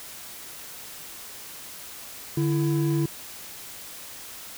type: tone pair together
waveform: triangle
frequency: 146.5 / 333.3 Hz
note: D3 / E4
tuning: -4 / +19 cents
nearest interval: octave + major second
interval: 1423 cents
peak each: -21 / -23 dBFS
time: 2.37-3.06 s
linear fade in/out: 5 ms
effects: white hiss -41 dBFS RMS until 4.57 s